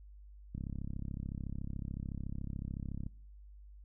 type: click train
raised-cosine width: 5 ms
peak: -28 dBFS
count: 86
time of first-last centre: 0.55-3.065 s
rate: 33.8 Hz
effects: noise-tail reverb RT60 0.5 s tail -21 dB re dry + added 50 Hz sine -51 dBFS peak until 3.84 s